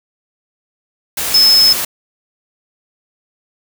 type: tone in noise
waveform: sine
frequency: 5200 Hz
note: E8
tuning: 24 cents flat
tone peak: -6 dBFS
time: 1.34-1.73 s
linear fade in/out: 5 ms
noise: white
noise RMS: -19 dBFS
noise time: 1.17-1.85 s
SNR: +10 dB
effects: none